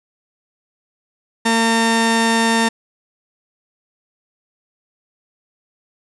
sawtooth tone pair together, 227.6 / 910.4 Hz, A#3 / A#5, -41 / -41 cents, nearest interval 2 octaves, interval 2400 cents, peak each -12 dBFS, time 1.45-2.69 s, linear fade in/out 10 ms, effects resampled to 24000 Hz + 8-bit

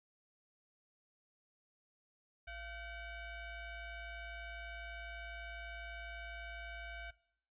25% pulse ring-modulated tone, 740 Hz, F#5, in tune, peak -38 dBFS, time 2.47-7.11 s, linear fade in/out 10 ms, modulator 796 Hz, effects noise-tail reverb RT60 0.6 s tail -18 dB re dry + resampled to 8000 Hz

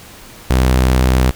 sawtooth tone, 63.7 Hz, C2, 46 cents flat, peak -6 dBFS, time 0.5-1.31 s, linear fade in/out 5 ms, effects pink hiss -38 dBFS RMS until 1.35 s

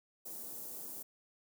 white band-stop noise, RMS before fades -45 dBFS, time 0.25-1.03 s, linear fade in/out 10 ms, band 580 to 9900 Hz, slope 12 dB/octave, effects high-pass 200 Hz 12 dB/octave

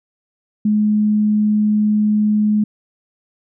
sine tone, 211.3 Hz, G#3, 30 cents sharp, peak -12 dBFS, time 0.65-2.64 s, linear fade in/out 5 ms, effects none

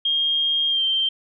sine tone with pitch glide, 3228 to 3142 Hz, G#7 to G7, -50 to +3 cents, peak -18 dBFS, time 0.05-1.09 s, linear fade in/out 5 ms, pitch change -47 cents, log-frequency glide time 0.69-0.82 s, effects none

